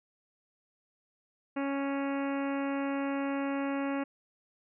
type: harmonic tone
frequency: 277.2 Hz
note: C#4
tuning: in tune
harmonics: 1 / 2 / 3 / 4 / 5 / 6 / 7 / 8 / 9 / 10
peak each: -31 / -37 / -41 / -43 / -45 / -47 / -48 / -49 / -50 / -51 dBFS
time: 1.56-4.04 s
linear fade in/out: 10 ms
effects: none